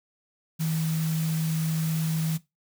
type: tone in noise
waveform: sine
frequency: 159.8 Hz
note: D#3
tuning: 47 cents sharp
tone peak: -24 dBFS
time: 0.59-2.38 s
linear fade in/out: 20 ms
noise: white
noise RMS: -38 dBFS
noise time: 0.59-2.38 s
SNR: +11 dB
effects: noise-tail reverb RT60 0.2 s tail -18 dB re dry